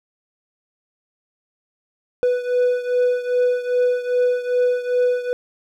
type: beating tone pair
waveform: triangle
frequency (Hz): 493.9 / 496.4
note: B4 / B4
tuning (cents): 0 / +9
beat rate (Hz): 2.5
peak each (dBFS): -16 / -20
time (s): 2.23-5.33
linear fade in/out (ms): 0
effects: none